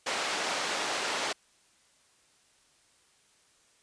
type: band-pass noise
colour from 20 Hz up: pink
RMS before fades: -32 dBFS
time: 0.06-1.33 s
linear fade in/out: 10 ms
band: 520 to 6300 Hz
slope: 12 dB/octave
effects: white hiss -65 dBFS RMS until 3.82 s + resampled to 22050 Hz